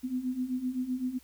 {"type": "beating tone pair", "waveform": "sine", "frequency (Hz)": [248.7, 256.5], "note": ["B3", "C4"], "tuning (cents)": [12, -34], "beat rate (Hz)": 7.8, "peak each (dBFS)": [-35, -31], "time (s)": [0.03, 1.19], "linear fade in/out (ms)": 20, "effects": ["added 60 Hz sine -62 dBFS peak until 1.23 s", "white hiss -60 dBFS RMS until 1.23 s"]}